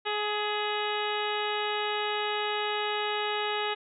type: harmonic tone with a mistuned harmonic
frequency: 420 Hz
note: G#4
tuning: 19 cents sharp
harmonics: 1 / 2 / 3 / 4 / 5 / 6 / 7 / 8 / 9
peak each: -33 / -33 / -36 / -38 / -39 / -39 / -37 / -41 / -40 dBFS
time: 0.05-3.75 s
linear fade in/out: 20 ms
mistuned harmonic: 5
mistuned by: -30 cents
effects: none